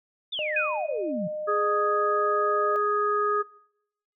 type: exponential sweep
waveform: sine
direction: down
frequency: 3664 to 164.81 Hz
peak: -28 dBFS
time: 0.32-1.28 s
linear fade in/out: 10 ms
type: tone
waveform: sine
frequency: 610 Hz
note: D#5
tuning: 34 cents flat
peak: -29 dBFS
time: 0.39-2.76 s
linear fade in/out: 0 ms
type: tone with exponential decay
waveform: sine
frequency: 2489 Hz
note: D#7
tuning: in tune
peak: -21 dBFS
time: 0.56-1.12 s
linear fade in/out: 5 ms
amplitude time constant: 120 ms
type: harmonic tone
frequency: 415.4 Hz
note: G#4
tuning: in tune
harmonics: 1 / 3 / 4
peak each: -26 / -24 / -35 dBFS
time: 1.47-3.43 s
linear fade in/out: 20 ms
effects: noise-tail reverb RT60 0.8 s tail -24 dB re dry